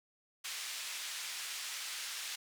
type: band-pass noise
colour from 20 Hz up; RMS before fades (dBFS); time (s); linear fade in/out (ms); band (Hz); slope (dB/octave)
pink; -42; 0.44-2.36; 10; 2200 to 9400; 12
effects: none